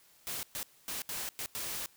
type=noise bursts at uneven times; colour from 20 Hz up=white; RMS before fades=-38 dBFS; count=6; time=0.27-0.43 / 0.55-0.63 / 0.88-1.02 / 1.09-1.29 / 1.39-1.46 / 1.55-1.86 s; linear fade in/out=0 ms; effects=white hiss -63 dBFS RMS until 1.96 s